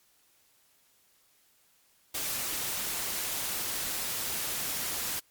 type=noise; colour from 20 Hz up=white; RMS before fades=-33 dBFS; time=2.14-5.2 s; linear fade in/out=10 ms; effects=white hiss -66 dBFS RMS until 5.3 s + MP3 96 kbps